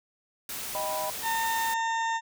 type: noise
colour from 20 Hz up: white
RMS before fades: -36 dBFS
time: 0.49-1.74 s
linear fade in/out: 2 ms
type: chord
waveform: sine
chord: Eb augmented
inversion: none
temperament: equal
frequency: 622.3 / 784 / 987.8 Hz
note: Eb5 / G5 / B5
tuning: 0 / 0 / 0 cents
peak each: -33 / -36 / -33 dBFS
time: 0.75-1.1 s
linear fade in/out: 0 ms
type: harmonic tone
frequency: 909 Hz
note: A#5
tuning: 44 cents flat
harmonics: 1 / 2 / 3 / 4 / 6 / 7 / 8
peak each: -27 / -32 / -44 / -41 / -50 / -47 / -45 dBFS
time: 1.22-2.21 s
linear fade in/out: 50 ms
effects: none

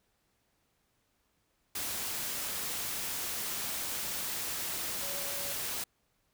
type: tone in noise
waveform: sine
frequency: 564 Hz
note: C#5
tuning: 30 cents sharp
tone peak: -45 dBFS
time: 5.02-5.53 s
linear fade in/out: 5 ms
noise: white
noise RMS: -36 dBFS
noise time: 1.75-5.84 s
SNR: -12 dB
effects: pink hiss -75 dBFS RMS until 6.33 s

